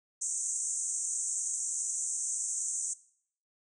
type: band-pass noise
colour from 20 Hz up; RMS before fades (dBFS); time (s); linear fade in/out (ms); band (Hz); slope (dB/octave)
white; -34; 0.21-2.94; 10; 6200 to 8700; 96
effects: noise-tail reverb RT60 0.6 s tail -19 dB re dry